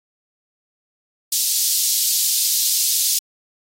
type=high-pass noise; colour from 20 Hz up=pink; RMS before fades=-19 dBFS; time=1.32-3.19 s; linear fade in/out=5 ms; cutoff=4300 Hz; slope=24 dB/octave; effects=AAC 48 kbps